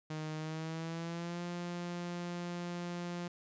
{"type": "tone with pitch glide", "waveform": "sawtooth", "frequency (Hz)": [155.56, 174.61], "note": ["D#3", "F3"], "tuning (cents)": [0, 0], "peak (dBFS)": -34, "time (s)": [0.1, 3.28], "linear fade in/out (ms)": 5, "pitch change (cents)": 200, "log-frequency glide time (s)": [0.37, 1.43], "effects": ["resampled to 16000 Hz"]}